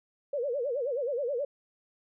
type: tone with vibrato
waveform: sine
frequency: 523.3 Hz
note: C5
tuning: in tune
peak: -28 dBFS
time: 0.33-1.45 s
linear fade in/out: 5 ms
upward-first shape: sine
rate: 9.4 Hz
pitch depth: 210 cents each way
effects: none